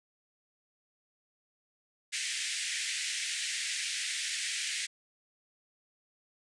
pink band-pass noise, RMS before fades -35 dBFS, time 2.12-4.87 s, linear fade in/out 20 ms, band 1800 to 9500 Hz, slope 48 dB/octave, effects resampled to 24000 Hz

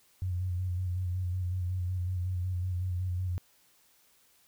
sine tone with vibrato, 90.7 Hz, F#2, 34 cents flat, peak -29 dBFS, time 0.22-3.38 s, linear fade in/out 0 ms, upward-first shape square, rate 5.4 Hz, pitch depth 33 cents each way, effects white hiss -65 dBFS RMS until 4.47 s

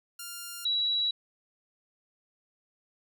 5% pulse / sine tone pair in turn, 1400 / 3905 Hz, F6 / B7, +4 / -20 cents, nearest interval octave + tritone, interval 1776 cents, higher second, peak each -27 / -25 dBFS, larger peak second, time 0.19-0.65 / 0.65-1.11 s, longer neither, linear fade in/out 5 ms, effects none

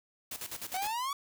white noise with tremolo, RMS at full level -39 dBFS, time 0.31-0.92 s, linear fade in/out 5 ms, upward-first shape square, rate 9.8 Hz, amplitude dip 75%
45% pulse exponential sweep, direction up, 729 to 1151 Hz, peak -32 dBFS, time 0.74-1.13 s, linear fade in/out 2 ms
effects none

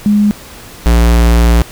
sine / square tone pair in turn, 207.5 / 58.23 Hz, G#3 / A#1, -1 / -1 cents, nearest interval octave + minor seventh, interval 2200 cents, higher first, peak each -6 dBFS, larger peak neither, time 0.06-0.31 / 0.86-1.62 s, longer second, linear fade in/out 0 ms, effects pink hiss -33 dBFS RMS until 1.71 s

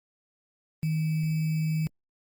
sine tone with sample-and-hold, 157.8 Hz, D#3, 25 cents sharp, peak -24 dBFS, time 0.83-1.87 s, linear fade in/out 0 ms, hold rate 2450 Hz, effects Opus 24 kbps

